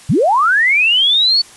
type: linear sweep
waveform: sine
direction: up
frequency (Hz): 92.5 to 4516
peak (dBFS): -9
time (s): 0.09-1.42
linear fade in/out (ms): 10
effects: white hiss -40 dBFS RMS until 1.56 s + resampled to 24000 Hz